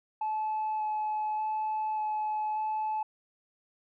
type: tone with vibrato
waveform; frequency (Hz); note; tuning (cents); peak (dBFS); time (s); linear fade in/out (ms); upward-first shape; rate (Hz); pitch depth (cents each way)
sine; 860; A5; -40; -27; 0.21-3.03; 5; square; 0.85; 8
effects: tanh soft clip ceiling -26 dBFS